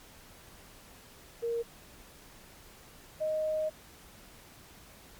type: tone pair in turn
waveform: sine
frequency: 466.2 / 622.3 Hz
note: A#4 / D#5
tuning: 0 / 0 cents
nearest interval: perfect fourth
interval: 500 cents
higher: second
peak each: -29 / -28 dBFS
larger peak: second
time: 1.42-1.63 / 3.2-3.7 s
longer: second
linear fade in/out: 20 ms
effects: pink hiss -54 dBFS RMS until 5.19 s + MP3 96 kbps